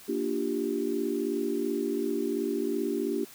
sine chord, G minor seventh, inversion first, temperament equal, 233.1 / 293.7 / 349.2 / 392 Hz, Bb3 / D4 / F4 / G4, 0 / 0 / 0 / 0 cents, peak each -34 / -32 / -33 / -31 dBFS, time 0.08-3.25 s, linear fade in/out 10 ms, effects white hiss -50 dBFS RMS until 3.34 s

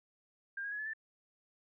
sine tone with pitch steps, 1600 / 1640.2 / 1681.5 / 1723.8 / 1767.1 Hz, G6 / G#6 / G#6 / A6 / A6, +35 / -22 / +21 / -36 / +7 cents, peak -37 dBFS, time 0.57-0.935 s, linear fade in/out 5 ms, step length 73 ms, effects none

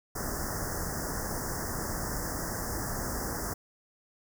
pink band-stop noise, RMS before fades -34 dBFS, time 0.15-3.54 s, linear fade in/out 10 ms, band 1900 to 5000 Hz, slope 96 dB/octave, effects none

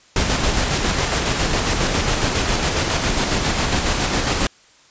pink noise with tremolo, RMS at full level -18 dBFS, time 0.16-4.47 s, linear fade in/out 2 ms, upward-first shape square, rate 7.3 Hz, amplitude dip 30%, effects white hiss -51 dBFS RMS until 4.9 s + resampled to 16000 Hz

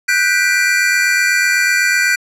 square chord, G major seventh, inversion third, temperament equal with one note detuned, 1480 / 1568 / 1975.5 / 2378 Hz, F#6 / G6 / B6 / D7, 0 / 0 / 0 / +21 cents, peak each -18 dBFS, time 0.08-2.16 s, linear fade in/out 10 ms, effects low-pass 11000 Hz 12 dB/octave

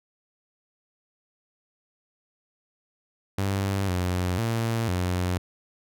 sawtooth tone with pitch steps, 98.1 / 90.3 / 114.5 / 90 Hz, G2 / F#2 / A#2 / F#2, +2 / -42 / -31 / -47 cents, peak -20 dBFS, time 3.38-5.38 s, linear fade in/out 5 ms, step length 500 ms, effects none

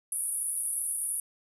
pink band-pass noise, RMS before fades -32 dBFS, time 0.12-1.2 s, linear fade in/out 2 ms, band 9600 to 11000 Hz, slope 96 dB/octave, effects none

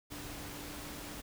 sine tone in noise, 293.7 Hz, D4, in tune, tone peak -50 dBFS, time 0.1-1.22 s, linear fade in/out 20 ms, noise pink, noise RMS -45 dBFS, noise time 0.1-1.22 s, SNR -8 dB, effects none

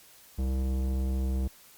sine tone with tanh clipping, 65.41 Hz, C2, in tune, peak -28 dBFS, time 0.38-1.48 s, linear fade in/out 10 ms, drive 16 dB, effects white hiss -55 dBFS RMS until 1.77 s + Opus 48 kbps

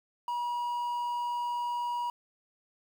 triangle tone with quantisation, 962 Hz, B5, 46 cents flat, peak -28 dBFS, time 0.28-2.1 s, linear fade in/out 2 ms, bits 9, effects none

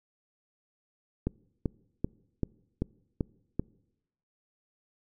click train, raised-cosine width 3 ms, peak -15 dBFS, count 7, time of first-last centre 1.27-3.596 s, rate 2.58 Hz, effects noise-tail reverb RT60 0.9 s tail -25 dB re dry

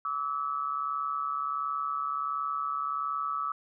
sine tone pair together, 1154.6 / 1296 Hz, D6 / E6, -30 / -30 cents, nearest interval major second, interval 200 cents, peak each -33 / -31 dBFS, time 0.05-3.52 s, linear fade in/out 2 ms, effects none

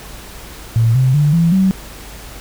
sine tone with pitch steps, 114.4 / 129.9 / 147.5 / 167.49 / 190.19 Hz, A#2 / C3 / D3 / E3 / F#3, -32 / -12 / +8 / +28 / +48 cents, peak -9 dBFS, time 0.76-1.71 s, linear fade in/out 0 ms, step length 190 ms, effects added 50 Hz sine -36 dBFS peak until 2.4 s + pink hiss -35 dBFS RMS until 2.4 s

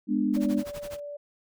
sine chord, G# diminished, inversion none, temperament just, 207.7 / 249.2 / 299 Hz, G#3 / B3 / D4, 0 / +16 / +31 cents, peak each -27 dBFS, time 0.07-0.64 s, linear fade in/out 50 ms
pink noise with tremolo, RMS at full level -41 dBFS, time 0.33-1 s, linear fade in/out 20 ms, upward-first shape sine, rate 12 Hz, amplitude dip 95%
sine tone with pitch glide, 576 to 580.7 Hz, D5 to D5, -34 to -20 cents, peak -35 dBFS, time 0.36-1.17 s, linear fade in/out 10 ms, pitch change +14 cents, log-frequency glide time 0.57-0.75 s
effects none

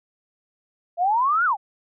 sine exponential two-way sweep, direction up then down, 665 to 1495 to 742 Hz, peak -17 dBFS, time 0.97-1.57 s, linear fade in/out 50 ms, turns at 1.45 s, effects none

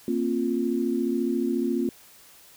sine chord, Bb suspended second, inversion none, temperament equal with one note detuned, 233.1 / 267.4 / 349.2 Hz, Bb3 / C4 / F4, 0 / +38 / 0 cents, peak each -27 dBFS, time 0.08-1.89 s, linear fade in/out 2 ms, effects white hiss -52 dBFS RMS until 2.56 s

